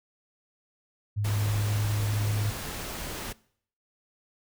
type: tone with pitch glide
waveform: sine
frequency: 103.83 to 104.79 Hz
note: G#2 to G#2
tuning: 0 to +16 cents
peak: -25 dBFS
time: 1.16-2.51 s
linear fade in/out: 20 ms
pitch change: +16 cents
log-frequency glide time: 1.59-1.75 s
type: noise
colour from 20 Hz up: pink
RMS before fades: -36 dBFS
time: 1.24-3.33 s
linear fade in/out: 10 ms
effects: noise-tail reverb RT60 0.6 s tail -22 dB re dry